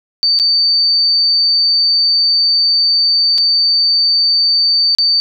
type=tone with dropouts; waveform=sine; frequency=4584 Hz; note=D8; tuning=43 cents flat; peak=-9 dBFS; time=0.23-5.2 s; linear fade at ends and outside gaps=0 ms; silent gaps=0.389-0.398 / 3.379-3.383 / 4.95-4.985 s; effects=none